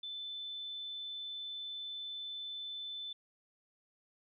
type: tone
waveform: sine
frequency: 3520 Hz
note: A7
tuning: in tune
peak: -40 dBFS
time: 0.03-3.13 s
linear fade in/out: 5 ms
effects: none